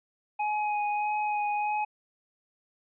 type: tone with vibrato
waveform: square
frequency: 837 Hz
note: G#5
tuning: 13 cents sharp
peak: -27 dBFS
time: 0.39-1.85 s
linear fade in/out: 10 ms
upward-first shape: sine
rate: 1.6 Hz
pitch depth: 15 cents each way
effects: resampled to 8000 Hz